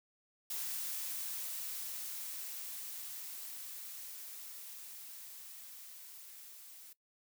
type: noise with level ramp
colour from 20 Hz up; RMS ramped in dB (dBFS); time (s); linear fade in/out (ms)
blue; -39 to -54; 0.5-6.93; 5
effects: noise-tail reverb RT60 0.1 s tail -18 dB re dry